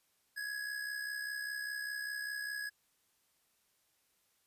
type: tone with amplitude modulation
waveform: square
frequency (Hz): 1674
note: G#6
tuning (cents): +13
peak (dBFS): -36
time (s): 0.36-2.7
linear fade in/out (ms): 20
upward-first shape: sine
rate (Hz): 65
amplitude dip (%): 55
effects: white hiss -75 dBFS RMS until 4.46 s + resampled to 32000 Hz